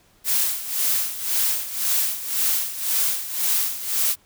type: noise with tremolo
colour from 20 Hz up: blue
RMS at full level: -20 dBFS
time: 0.24-4.16 s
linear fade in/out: 50 ms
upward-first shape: sine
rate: 1.9 Hz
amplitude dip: 75%
effects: pink hiss -58 dBFS RMS until 4.25 s